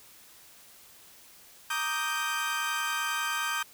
30% pulse chord, Eb major seventh, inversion second, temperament equal, 932.3 / 1174.7 / 1244.5 / 1568 Hz, Bb5 / D6 / Eb6 / G6, 0 / 0 / 0 / 0 cents, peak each -35 / -35 / -31 / -29 dBFS, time 1.7-3.63 s, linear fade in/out 5 ms, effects white hiss -54 dBFS RMS until 3.73 s

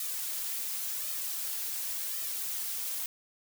blue noise with flanger, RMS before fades -35 dBFS, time 0-3.06 s, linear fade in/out 2 ms, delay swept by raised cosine 1.6 to 4.4 ms, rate 0.91 Hz, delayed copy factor +0.65, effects none

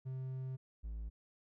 triangle tone pair in turn, 130.6 / 54.91 Hz, C3 / A1, -3 / -3 cents, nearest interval octave + minor third, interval 1500 cents, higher first, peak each -37 / -38 dBFS, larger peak first, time 0.05-0.57 / 0.83-1.1 s, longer first, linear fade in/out 20 ms, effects none

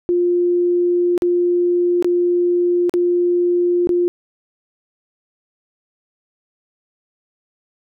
sine tone with dropouts, 351.8 Hz, F4, 13 cents sharp, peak -13 dBFS, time 0.09-4.08 s, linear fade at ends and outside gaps 0 ms, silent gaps 1.178-1.221 / 2.025-2.045 / 2.895-2.939 / 3.872-3.892 s, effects none

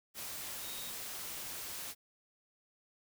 sine tone in noise, 3752 Hz, A#7, 11 cents sharp, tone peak -48 dBFS, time 0.61-0.93 s, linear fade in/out 50 ms, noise white, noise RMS -43 dBFS, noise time 0.14-1.95 s, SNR -8 dB, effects none

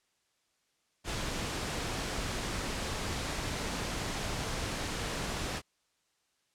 pink noise, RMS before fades -35 dBFS, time 1.04-5.62 s, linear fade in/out 50 ms, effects white hiss -75 dBFS RMS until 6.54 s + low-pass 8000 Hz 12 dB/octave

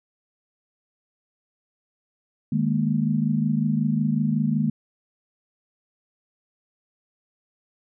sine chord, D# suspended fourth, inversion none, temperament equal with one note detuned, 153.51 / 207.7 / 233.1 Hz, D#3 / G#3 / A#3, -23 / 0 / 0 cents, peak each -24 / -24 / -24 dBFS, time 2.52-4.7 s, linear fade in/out 5 ms, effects none

